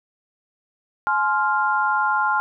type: chord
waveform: sine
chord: F minor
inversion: first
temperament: equal with one note detuned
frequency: 848.1 / 1046.5 / 1396.9 Hz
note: Ab5 / C6 / F6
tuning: +36 / 0 / 0 cents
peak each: -22 / -23 / -21 dBFS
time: 1.07-2.4 s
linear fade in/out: 0 ms
effects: none